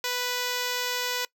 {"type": "tone", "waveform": "5% pulse", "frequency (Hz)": 493.9, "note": "B4", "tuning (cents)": 0, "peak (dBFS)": -15, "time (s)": [0.04, 1.25], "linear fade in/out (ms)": 2, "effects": ["noise-tail reverb RT60 0.1 s tail -22 dB re dry"]}